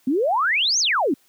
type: exponential two-way sweep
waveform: sine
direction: up then down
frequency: 241.9 to 6700 to 241.9 Hz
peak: -17 dBFS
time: 0.07-1.14 s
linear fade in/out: 5 ms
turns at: 0.79 s
effects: white hiss -60 dBFS RMS until 1.28 s + high-pass 100 Hz 12 dB/octave